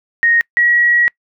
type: tone pair in turn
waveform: sine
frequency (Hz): 1864.7 / 1913.8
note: A#6 / A#6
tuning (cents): 0 / +45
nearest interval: unison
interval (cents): 45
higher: second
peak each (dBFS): -9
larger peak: neither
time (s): 0.23-0.41 / 0.57-1.08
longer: second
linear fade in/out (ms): 0
effects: noise-tail reverb RT60 0.1 s tail -26 dB re dry